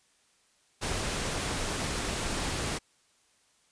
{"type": "noise", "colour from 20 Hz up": "pink", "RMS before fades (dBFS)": -32, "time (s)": [0.81, 2.79], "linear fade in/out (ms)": 20, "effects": ["white hiss -67 dBFS RMS until 3.71 s", "resampled to 22050 Hz"]}